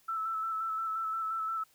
sine tone with vibrato, 1318.5 Hz, E6, in tune, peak -31 dBFS, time 0.08-1.64 s, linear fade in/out 10 ms, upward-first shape square, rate 5.7 Hz, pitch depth 20 cents each way, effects white hiss -66 dBFS RMS until 1.74 s

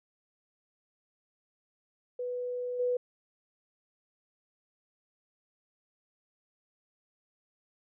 sine tone with level steps, 493.9 Hz, B4, in tune, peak -32 / -26 dBFS, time 2.19-2.97 s, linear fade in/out 5 ms, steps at 2.79 s, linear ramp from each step 10 ms, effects none

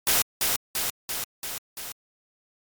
white noise with echo, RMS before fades -21 dBFS, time 0.07-0.22 s, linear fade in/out 2 ms, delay 340 ms, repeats 5, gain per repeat -3 dB, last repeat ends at 1.92 s, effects MP3 96 kbps

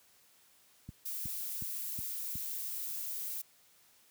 click train, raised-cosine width 5 ms, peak -30 dBFS, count 5, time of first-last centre 0.89-2.355 s, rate 2.73 Hz
violet noise, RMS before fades -39 dBFS, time 1.05-3.42 s, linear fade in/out 10 ms
effects white hiss -65 dBFS RMS until 4.1 s + high-pass 60 Hz 12 dB/octave

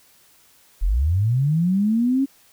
sine linear sweep, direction up, 34.65 to 277.2 Hz, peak -16 dBFS, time 0.81-2.26 s, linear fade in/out 20 ms, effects white hiss -55 dBFS RMS until 2.52 s

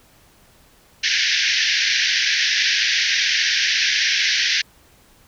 pink band-pass noise, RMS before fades -19 dBFS, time 1.03-4.62 s, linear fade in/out 10 ms, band 1600 to 6000 Hz, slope 96 dB/octave, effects pink hiss -53 dBFS RMS until 5.27 s

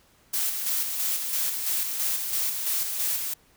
blue noise with tremolo, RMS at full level -26 dBFS, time 0.33-3.34 s, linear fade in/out 10 ms, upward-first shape square, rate 3 Hz, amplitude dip 40%, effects pink hiss -60 dBFS RMS until 3.56 s

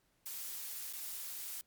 blue noise with dropouts, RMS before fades -43 dBFS, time 0.26-1.61 s, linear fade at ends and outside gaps 0 ms, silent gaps 0.927-0.935 s, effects pink hiss -75 dBFS RMS until 1.66 s + MP3 96 kbps

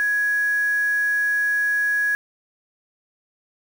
sine tone with quantisation, 1670 Hz, G#6, 9 cents sharp, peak -18 dBFS, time 0-2.15 s, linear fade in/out 0 ms, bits 6, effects none

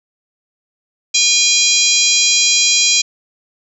harmonic tone with a mistuned harmonic, 810 Hz, G#5, 43 cents flat, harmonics 3 / 4 / 5 / 6 / 7 / 8 / 9, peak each -18 / -18 / -18 / -18 / -18 / -18 / -18 dBFS, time 1.14-3.02 s, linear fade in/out 10 ms, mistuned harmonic 8, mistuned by +21 cents, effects none

